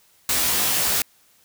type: noise with comb filter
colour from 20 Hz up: white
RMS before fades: -21 dBFS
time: 0.29-1.02 s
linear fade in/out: 2 ms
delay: 16 ms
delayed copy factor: +0.85
effects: white hiss -58 dBFS RMS until 1.44 s